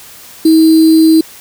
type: tone with sample-and-hold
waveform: sine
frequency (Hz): 320.2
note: D#4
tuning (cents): +50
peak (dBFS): -3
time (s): 0.45-1.21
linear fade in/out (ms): 5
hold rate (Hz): 4410
effects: white hiss -35 dBFS RMS until 1.4 s